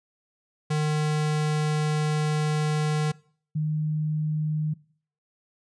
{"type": "tone pair in turn", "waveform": ["square", "sine"], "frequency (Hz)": [152.2, 153.7], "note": ["D#3", "D#3"], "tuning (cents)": [-38, -21], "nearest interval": "unison", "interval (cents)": 17, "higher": "second", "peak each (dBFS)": -23, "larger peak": "neither", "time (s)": [[0.7, 3.12], [3.55, 4.74]], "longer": "first", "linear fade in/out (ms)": 10, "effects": ["noise-tail reverb RT60 0.5 s tail -22 dB re dry", "resampled to 22050 Hz"]}